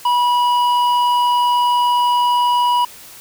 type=tone with hard clipping; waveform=triangle; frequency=975 Hz; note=B5; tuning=23 cents flat; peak=-14 dBFS; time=0.05-2.85 s; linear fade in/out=5 ms; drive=11 dB; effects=white hiss -39 dBFS RMS until 3.2 s